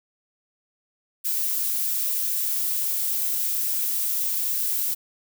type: noise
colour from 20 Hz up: violet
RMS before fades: -25 dBFS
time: 1.24-4.95 s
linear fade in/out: 20 ms
effects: none